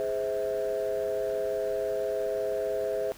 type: chord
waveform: sine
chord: Ab augmented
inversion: none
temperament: just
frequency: 415.3 / 519.1 / 648.9 Hz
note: Ab4 / C5 / E5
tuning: 0 / -14 / -27 cents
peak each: -30 dBFS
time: 0-3.12 s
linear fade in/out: 0 ms
effects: tanh soft clip ceiling -22 dBFS + pink hiss -50 dBFS RMS until 3.17 s